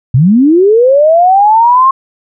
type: linear sweep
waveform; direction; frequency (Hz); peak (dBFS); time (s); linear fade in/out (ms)
sine; up; 114.4 to 1082; -3; 0.14-1.91; 5
effects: none